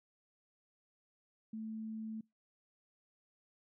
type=tone; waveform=sine; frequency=220 Hz; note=A3; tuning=in tune; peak=-40 dBFS; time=1.53-2.21 s; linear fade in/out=5 ms; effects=noise-tail reverb RT60 0.2 s tail -25 dB re dry